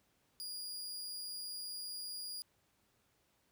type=tone; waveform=sawtooth; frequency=4855 Hz; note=D#8; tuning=43 cents flat; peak=-39 dBFS; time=0.4-2.42 s; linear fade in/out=0 ms; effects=pink hiss -75 dBFS RMS until 3.51 s + high-pass 60 Hz 12 dB/octave